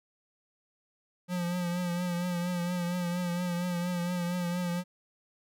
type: tone with vibrato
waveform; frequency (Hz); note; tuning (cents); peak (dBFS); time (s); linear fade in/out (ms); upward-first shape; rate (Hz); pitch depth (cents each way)
square; 176.4; F3; +18; -30; 1.28-4.84; 50; triangle; 4.3; 47
effects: none